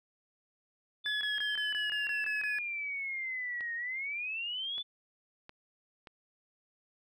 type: exponential two-way sweep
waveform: sine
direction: down then up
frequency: 3520 to 1849 to 3520 Hz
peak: -34 dBFS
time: 1.04-4.83 s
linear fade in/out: 20 ms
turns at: 3.75 s
type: tone bursts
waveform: triangle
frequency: 1700 Hz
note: G#6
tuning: 40 cents sharp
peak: -31 dBFS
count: 9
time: 1.06-2.586 s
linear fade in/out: 0 ms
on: 150 ms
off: 22 ms
type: clicks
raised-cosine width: 0.3 ms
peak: -32 dBFS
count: 4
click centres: 3.608 / 4.781 / 5.494 / 6.072 s
effects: none